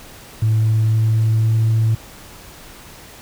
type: tone with pitch steps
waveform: sine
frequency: 110 / 110.77 / 111.54 Hz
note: A2 / A2 / A2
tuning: 0 / +12 / +24 cents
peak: -11 dBFS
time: 0.42-1.95 s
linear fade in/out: 5 ms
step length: 510 ms
effects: tanh soft clip ceiling -10 dBFS + pink hiss -40 dBFS RMS until 3.21 s